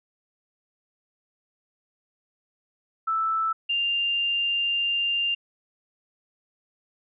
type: tone pair in turn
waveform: sine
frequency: 1318.5 / 2794 Hz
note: E6 / F7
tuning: 0 / 0 cents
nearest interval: octave + minor second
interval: 1300 cents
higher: second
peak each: -22 dBFS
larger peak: neither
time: 3.07-3.53 / 3.69-5.35 s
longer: second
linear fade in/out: 10 ms
effects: none